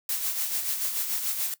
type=noise with tremolo; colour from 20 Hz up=blue; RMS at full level=-27 dBFS; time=0.09-1.54 s; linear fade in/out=2 ms; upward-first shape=sine; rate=6.9 Hz; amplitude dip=50%; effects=noise-tail reverb RT60 0.1 s tail -17 dB re dry